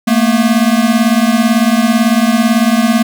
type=beating tone pair; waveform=square; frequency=220 / 238 Hz; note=A3 / A#3; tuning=0 / +36 cents; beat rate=18 Hz; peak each=-12 dBFS; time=0.07-3.03 s; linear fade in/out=10 ms; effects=none